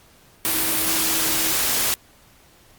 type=tone in noise; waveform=sine; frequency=322 Hz; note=E4; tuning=41 cents flat; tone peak=-32 dBFS; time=0.46-1.52 s; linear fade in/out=0 ms; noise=white; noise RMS=-21 dBFS; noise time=0.45-1.94 s; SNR=-14 dB; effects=pink hiss -53 dBFS RMS until 2.78 s + Opus 48 kbps